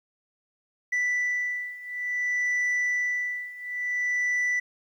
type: beating tone pair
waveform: sine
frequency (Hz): 1975.5 / 1976.07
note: B6 / B6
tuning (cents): 0 / 0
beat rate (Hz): 0.57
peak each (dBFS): -27 / -25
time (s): 0.92-4.6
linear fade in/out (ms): 10
effects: tanh soft clip ceiling -22 dBFS + 10-bit